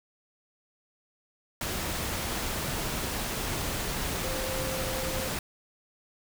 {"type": "tone in noise", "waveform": "sine", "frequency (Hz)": 523.3, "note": "C5", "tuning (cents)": 0, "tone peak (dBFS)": -35, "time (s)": [4.24, 5.28], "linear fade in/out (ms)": 2, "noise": "pink", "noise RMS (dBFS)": -32, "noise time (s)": [1.61, 5.39], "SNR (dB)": -6, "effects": []}